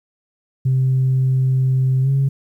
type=tone with pitch glide; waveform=sine; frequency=130.81 to 136.6 Hz; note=C3 to C#3; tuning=0 to -25 cents; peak=-12 dBFS; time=0.65-2.29 s; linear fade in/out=10 ms; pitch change=+75 cents; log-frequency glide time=2.02-2.09 s; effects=tanh soft clip ceiling -10 dBFS + 9-bit